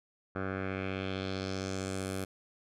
10% pulse tone with low-pass filter sweep, 95.4 Hz, G2, 47 cents flat, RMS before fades -36 dBFS, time 0.35-2.25 s, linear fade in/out 10 ms, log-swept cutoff 1400 to 12000 Hz, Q 2.3, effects none

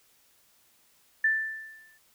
sine tone with exponential decay, 1767 Hz, A6, 7 cents sharp, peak -19 dBFS, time 1.24-1.98 s, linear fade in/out 5 ms, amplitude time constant 160 ms, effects white hiss -64 dBFS RMS until 2.14 s

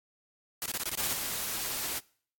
white noise bursts, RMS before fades -33 dBFS, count 9, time 0.62-1.13 s, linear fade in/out 0 ms, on 38 ms, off 21 ms
white noise, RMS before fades -34 dBFS, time 0.98-2 s, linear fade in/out 20 ms
effects noise-tail reverb RT60 0.5 s tail -23 dB re dry + AAC 64 kbps

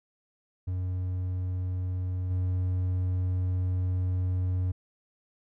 triangle tone with level steps, 91.5 Hz, F#2, 19 cents flat, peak -26 / -23 dBFS, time 0.67-4.72 s, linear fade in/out 10 ms, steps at 2.3 s, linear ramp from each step 10 ms, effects none

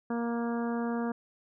harmonic tone, 234.7 Hz, A#3, 12 cents sharp, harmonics 1 / 2 / 3 / 4 / 5 / 6 / 7, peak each -30 / -36 / -40 / -42 / -44 / -46 / -47 dBFS, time 0.1-1.12 s, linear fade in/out 5 ms, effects none

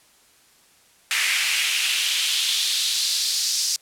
pink noise with high-pass filter sweep, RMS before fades -22 dBFS, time 1.11-3.76 s, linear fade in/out 0 ms, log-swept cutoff 2100 to 5200 Hz, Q 2.6, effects white hiss -56 dBFS RMS until 3.81 s + low-pass 11000 Hz 12 dB/octave

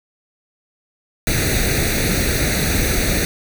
pink noise with comb filter, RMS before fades -18 dBFS, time 1.27-3.25 s, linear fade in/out 0 ms, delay 0.48 ms, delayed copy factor +0.8, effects none

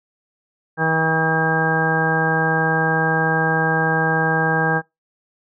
harmonic tone with a mistuned harmonic, 160.6 Hz, E3, 45 cents flat, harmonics 1 / 2 / 3 / 4 / 5 / 6 / 7 / 8 / 10, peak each -22 / -28 / -24 / -31 / -23 / -29 / -31 / -31 / -20 dBFS, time 0.77-4.82 s, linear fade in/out 50 ms, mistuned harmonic 8, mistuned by -18 cents, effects noise-tail reverb RT60 0.2 s tail -24 dB re dry

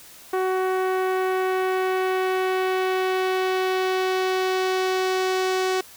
sawtooth tone with low-pass filter sweep, 374.1 Hz, F#4, 19 cents sharp, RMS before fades -23 dBFS, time 0.33-5.81 s, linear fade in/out 5 ms, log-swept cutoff 1500 to 6700 Hz, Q 0.92, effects white hiss -46 dBFS RMS until 5.96 s

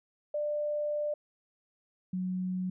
sine tone pair in turn, 594 / 184.1 Hz, D5 / F#3, +20 / -8 cents, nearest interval octave + minor sixth, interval 2028 cents, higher first, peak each -29 / -30 dBFS, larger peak first, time 0.34-1.14 / 2.13-2.7 s, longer first, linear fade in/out 5 ms, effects none

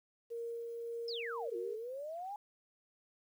sine tone with tremolo, 466.2 Hz, A#4, in tune, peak -38 dBFS, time 0.3-1.76 s, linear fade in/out 20 ms, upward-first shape sine, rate 1.8 Hz, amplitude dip 25%
sine exponential two-way sweep, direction down then up, 5350 to 346.7 to 842 Hz, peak -40 dBFS, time 1.08-2.36 s, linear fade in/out 2 ms, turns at 1.56 s
effects 11-bit

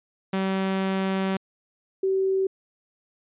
sawtooth / sine tone pair in turn, 191.6 / 383.2 Hz, G3 / G4, -39 / -39 cents, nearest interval octave, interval 1200 cents, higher second, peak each -19 / -20 dBFS, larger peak first, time 0.33-1.37 / 2.03-2.47 s, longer first, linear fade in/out 5 ms, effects resampled to 8000 Hz

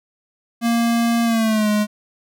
square tone with pitch glide, 233.1 to 210.1 Hz, A#3 to G#3, 0 to +20 cents, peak -16 dBFS, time 0.61-1.87 s, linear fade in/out 50 ms, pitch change -180 cents, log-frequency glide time 1.24-1.69 s, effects none

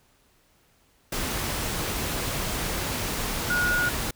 sine tone in noise, 1444 Hz, F#6, 43 cents flat, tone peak -22 dBFS, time 3.5-3.89 s, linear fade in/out 5 ms, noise pink, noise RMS -29 dBFS, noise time 1.12-4.11 s, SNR +4 dB, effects pink hiss -63 dBFS RMS until 4.15 s

